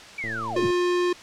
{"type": "linear sweep", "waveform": "sine", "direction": "down", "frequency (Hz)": [2349, 77.1], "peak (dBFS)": -28, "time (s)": [0.18, 0.67], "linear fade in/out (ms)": 5}
{"type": "click train", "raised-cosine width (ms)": 2, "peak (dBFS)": -25, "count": 53, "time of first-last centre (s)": [0.24, 0.704], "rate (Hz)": 112}
{"type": "tone", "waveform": "square", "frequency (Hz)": 355.4, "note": "F4", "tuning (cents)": 30, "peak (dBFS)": -21, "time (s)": [0.56, 1.13], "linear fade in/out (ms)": 5}
{"effects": ["white hiss -43 dBFS RMS until 1.22 s", "low-pass 5000 Hz 12 dB/octave"]}